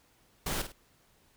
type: noise with echo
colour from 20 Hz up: pink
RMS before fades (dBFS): -33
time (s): 0.46-0.62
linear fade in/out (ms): 5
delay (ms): 51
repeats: 2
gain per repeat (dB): -9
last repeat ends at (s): 0.722
effects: pink hiss -66 dBFS RMS until 1.36 s